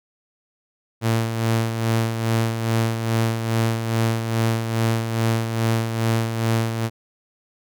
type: tone with tremolo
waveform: sawtooth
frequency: 113.6 Hz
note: A#2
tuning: 44 cents flat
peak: -13 dBFS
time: 1.01-6.9 s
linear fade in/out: 50 ms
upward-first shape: sine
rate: 2.4 Hz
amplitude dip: 55%
effects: none